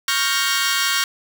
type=chord; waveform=15% pulse; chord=G half-diminished seventh; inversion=second; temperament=equal; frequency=1108.7 / 1396.9 / 1568 / 1864.7 Hz; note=Db6 / F6 / G6 / Bb6; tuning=0 / 0 / 0 / 0 cents; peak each=-17 dBFS; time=0.08-1.04 s; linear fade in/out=2 ms; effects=none